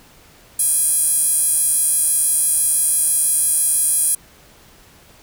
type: tone with high-pass filter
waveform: sawtooth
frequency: 822 Hz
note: G#5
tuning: 18 cents flat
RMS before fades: -17 dBFS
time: 0.59-4.15 s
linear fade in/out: 5 ms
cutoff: 9700 Hz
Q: 7.1
effects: pink hiss -48 dBFS RMS until 5.22 s

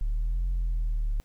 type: linear two-way sweep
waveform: sine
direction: up then down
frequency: 35.52 to 44.06 to 35.52 Hz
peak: -22 dBFS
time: 0.01-1.2 s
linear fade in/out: 0 ms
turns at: 0.47 s
effects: tanh soft clip ceiling -23 dBFS + pink hiss -66 dBFS RMS until 1.24 s

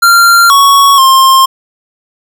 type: tone with pitch steps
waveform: square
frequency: 1384 / 1113 / 1061 Hz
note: F6 / C#6 / C6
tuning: -16 / +7 / +24 cents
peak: -3 dBFS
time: 0.02-1.46 s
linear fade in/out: 10 ms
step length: 480 ms
effects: none

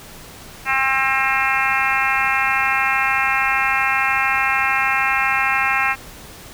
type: harmonic tone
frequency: 266.9 Hz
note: C4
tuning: 35 cents sharp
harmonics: 3 / 4 / 5 / 6 / 7 / 8 / 9 / 10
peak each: -24 / -24 / -24 / -24 / -24 / -24 / -24 / -24 dBFS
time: 0.65-5.96 s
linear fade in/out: 50 ms
effects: pink hiss -39 dBFS RMS until 6.53 s

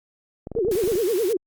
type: clicks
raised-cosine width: 2 ms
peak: -19 dBFS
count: 12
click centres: 0.471 / 0.517 / 0.552 / 0.586 / 0.649 / 0.684 / 0.715 / 0.754 / 0.838 / 0.876 / 0.918 / 0.955 s
type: tone with vibrato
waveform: sine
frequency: 407.5 Hz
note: G#4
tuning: 33 cents flat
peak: -19 dBFS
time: 0.56-1.37 s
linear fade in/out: 5 ms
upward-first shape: sine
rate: 9.6 Hz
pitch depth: 260 cents each way
type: noise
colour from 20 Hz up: white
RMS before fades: -36 dBFS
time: 0.71-1.33 s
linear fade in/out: 5 ms
effects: Opus 48 kbps

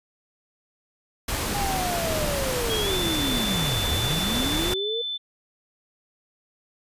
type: noise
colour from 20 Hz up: pink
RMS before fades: -27 dBFS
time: 1.28-4.74 s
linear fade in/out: 5 ms
type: linear two-way sweep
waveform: sine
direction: down then up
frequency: 823 to 69.3 to 476.1 Hz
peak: -27 dBFS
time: 1.54-5.02 s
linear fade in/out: 10 ms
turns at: 3.9 s
type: tone with pitch glide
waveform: sine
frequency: 3284 to 3520 Hz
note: G#7 to A7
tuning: -20 to 0 cents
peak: -27 dBFS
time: 2.69-5.18 s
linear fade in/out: 20 ms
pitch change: +120 cents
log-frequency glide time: 2.81-2.92 s
effects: resampled to 32000 Hz

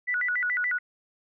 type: tone with vibrato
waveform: sine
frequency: 1702 Hz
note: G#6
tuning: 42 cents sharp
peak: -24 dBFS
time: 0.07-0.79 s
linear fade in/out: 20 ms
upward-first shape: square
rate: 7 Hz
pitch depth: 260 cents each way
effects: none

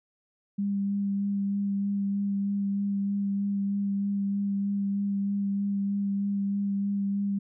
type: tone with vibrato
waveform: sine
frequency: 199.7 Hz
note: G3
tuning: 32 cents sharp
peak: -25 dBFS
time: 0.58-7.39 s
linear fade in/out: 10 ms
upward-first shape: sine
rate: 3.2 Hz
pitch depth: 12 cents each way
effects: none

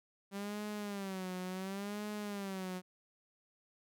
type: tone with vibrato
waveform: sawtooth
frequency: 196 Hz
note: G3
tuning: in tune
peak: -35 dBFS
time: 0.31-2.82 s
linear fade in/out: 50 ms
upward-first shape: sine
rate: 0.7 Hz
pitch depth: 120 cents each way
effects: none

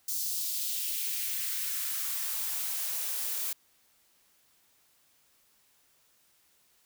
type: noise with high-pass filter sweep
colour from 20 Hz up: blue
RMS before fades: -33 dBFS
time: 0.08-3.53 s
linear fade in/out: 5 ms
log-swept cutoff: 5400 to 350 Hz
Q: 1.5
effects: white hiss -67 dBFS RMS until 6.85 s

